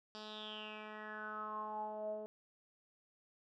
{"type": "tone with low-pass filter sweep", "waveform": "10% pulse", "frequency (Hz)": 213.8, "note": "A3", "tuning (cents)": -49, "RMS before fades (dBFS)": -45, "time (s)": [0.15, 2.26], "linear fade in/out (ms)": 0, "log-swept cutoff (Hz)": [4600, 540], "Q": 8.3, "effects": []}